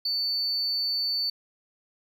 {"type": "tone", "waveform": "triangle", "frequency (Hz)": 4500, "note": "C#8", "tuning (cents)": 25, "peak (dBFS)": -22, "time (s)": [0.05, 1.3], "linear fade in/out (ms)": 5, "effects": ["tanh soft clip ceiling -22 dBFS"]}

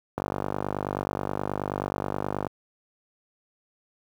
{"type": "click train", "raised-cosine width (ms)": 1, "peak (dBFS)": -13, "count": 114, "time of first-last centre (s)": [0.18, 2.467], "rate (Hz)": 49.4, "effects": ["high-pass 80 Hz 12 dB/octave", "8-bit"]}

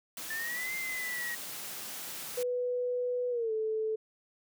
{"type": "high-pass noise", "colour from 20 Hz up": "white", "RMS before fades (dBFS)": -41, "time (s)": [0.17, 2.43], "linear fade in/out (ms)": 2, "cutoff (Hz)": 110, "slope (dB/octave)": 96}
{"type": "exponential two-way sweep", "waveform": "sine", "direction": "up then down", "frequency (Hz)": [1760, 2100, 1889], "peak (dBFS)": -34, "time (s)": [0.3, 1.35], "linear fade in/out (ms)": 5, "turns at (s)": 0.75}
{"type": "tone with pitch glide", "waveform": "sine", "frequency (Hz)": [493.9, 437.5], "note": ["B4", "A4"], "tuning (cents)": [0, -10], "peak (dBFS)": -29, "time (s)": [2.37, 3.96], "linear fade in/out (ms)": 10, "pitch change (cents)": -210, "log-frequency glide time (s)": [3.3, 3.52]}
{"effects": []}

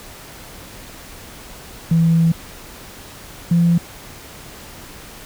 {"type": "tone pair in turn", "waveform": "sine", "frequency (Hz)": [165.2, 170.63], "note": ["E3", "F3"], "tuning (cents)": [4, -40], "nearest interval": "minor second", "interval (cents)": 56, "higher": "second", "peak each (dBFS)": -10, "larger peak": "neither", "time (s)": [[1.91, 2.32], [3.51, 3.78]], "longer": "first", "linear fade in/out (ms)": 5, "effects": ["tanh soft clip ceiling -6 dBFS", "pink hiss -38 dBFS RMS until 5.25 s"]}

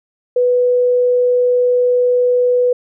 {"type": "tone", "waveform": "sine", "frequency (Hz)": 493.9, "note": "B4", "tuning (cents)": 0, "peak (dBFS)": -10, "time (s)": [0.36, 2.73], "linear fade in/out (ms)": 5, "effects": []}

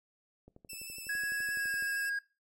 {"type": "click train", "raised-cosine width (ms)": 2, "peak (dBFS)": -40, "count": 17, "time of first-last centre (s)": [0.48, 1.825], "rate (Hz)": 11.9}
{"type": "tone with vibrato", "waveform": "10% pulse", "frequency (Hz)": 2637, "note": "E7", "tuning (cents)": 0, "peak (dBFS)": -34, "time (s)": [0.69, 2.1], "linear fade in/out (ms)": 10, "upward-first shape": "square", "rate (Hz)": 11, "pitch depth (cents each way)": 15}
{"type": "tone with pitch glide", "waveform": "triangle", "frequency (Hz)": [1661.2, 1633.6], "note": ["G#6", "G#6"], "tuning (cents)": [0, -29], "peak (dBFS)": -30, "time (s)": [1.09, 2.19], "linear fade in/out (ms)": 5, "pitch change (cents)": -29, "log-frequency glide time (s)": [1.54, 1.69]}
{"effects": ["noise-tail reverb RT60 0.3 s tail -19 dB re dry"]}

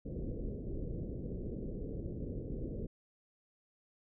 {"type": "low-pass noise", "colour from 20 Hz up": "pink", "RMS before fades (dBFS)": -40, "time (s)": [0.05, 2.87], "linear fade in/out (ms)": 10, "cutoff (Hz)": 510, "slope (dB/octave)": 48, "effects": []}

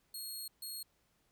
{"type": "tone bursts at uneven times", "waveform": "15% pulse", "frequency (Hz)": 4290, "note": "C8", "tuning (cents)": 42, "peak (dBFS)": -35, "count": 2, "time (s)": [[0.14, 0.48], [0.62, 0.83]], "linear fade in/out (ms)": 5, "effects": ["pink hiss -75 dBFS RMS until 1.31 s"]}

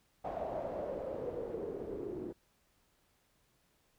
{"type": "noise with low-pass filter sweep", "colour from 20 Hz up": "white", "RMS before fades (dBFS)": -40, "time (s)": [0.24, 2.33], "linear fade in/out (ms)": 10, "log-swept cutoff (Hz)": [700, 350], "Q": 5.4, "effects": ["pink hiss -73 dBFS RMS until 3.98 s"]}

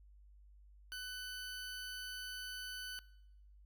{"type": "tone", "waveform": "20% pulse", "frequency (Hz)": 1500, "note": "F#6", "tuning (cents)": 23, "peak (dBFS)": -38, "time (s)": [0.92, 2.99], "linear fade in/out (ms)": 0, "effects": ["noise-tail reverb RT60 0.9 s tail -23 dB re dry", "added 50 Hz sine -58 dBFS peak until 3.65 s"]}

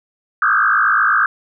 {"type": "tone with frequency modulation", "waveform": "sine", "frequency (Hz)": 1396.9, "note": "F6", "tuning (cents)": 0, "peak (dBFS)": -11, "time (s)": [0.42, 1.26], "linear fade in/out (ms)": 2, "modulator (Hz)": 54.1, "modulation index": 4.1, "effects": []}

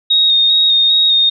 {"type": "tone with vibrato", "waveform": "sine", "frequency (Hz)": 3729, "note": "A#7", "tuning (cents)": 0, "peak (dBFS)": -8, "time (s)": [0.1, 1.3], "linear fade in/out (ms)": 10, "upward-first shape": "square", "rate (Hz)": 2.5, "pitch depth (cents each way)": 18, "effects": []}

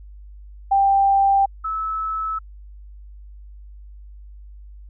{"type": "tone pair in turn", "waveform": "sine", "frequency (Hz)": [788, 1303], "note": ["G5", "E6"], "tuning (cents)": [9, -20], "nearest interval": "major sixth", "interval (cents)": 871, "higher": "second", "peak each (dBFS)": [-13, -22], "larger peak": "first", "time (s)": [[0.71, 1.46], [1.64, 2.39]], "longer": "neither", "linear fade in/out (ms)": 10, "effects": ["added 50 Hz sine -38 dBFS peak until 4.89 s"]}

